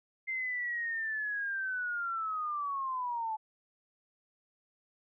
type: linear sweep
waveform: sine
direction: down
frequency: 2093 to 860 Hz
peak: -32 dBFS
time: 0.27-3.37 s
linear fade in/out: 20 ms
effects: none